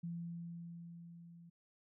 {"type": "tone with level ramp", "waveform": "sine", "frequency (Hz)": 169.9, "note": "F3", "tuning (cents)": -47, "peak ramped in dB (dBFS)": [-39, -55], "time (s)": [0.03, 1.5], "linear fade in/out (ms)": 10, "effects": []}